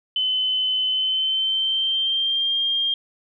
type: tone with pitch glide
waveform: sine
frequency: 3037 to 3208 Hz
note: F#7 to G7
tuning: +44 to +39 cents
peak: -19 dBFS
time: 0.16-2.94 s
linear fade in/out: 2 ms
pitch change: +95 cents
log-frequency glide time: 0.88-2.57 s
effects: none